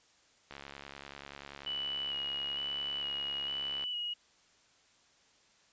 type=click train; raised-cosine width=0.3 ms; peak=-29 dBFS; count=235; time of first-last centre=0.51-3.839 s; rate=70.3 Hz
type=tone with vibrato; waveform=sine; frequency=2930 Hz; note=F#7; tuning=18 cents flat; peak=-34 dBFS; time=1.66-4.14 s; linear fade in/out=10 ms; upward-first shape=square; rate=1.1 Hz; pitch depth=21 cents each way
effects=white hiss -66 dBFS RMS until 5.72 s + resampled to 16000 Hz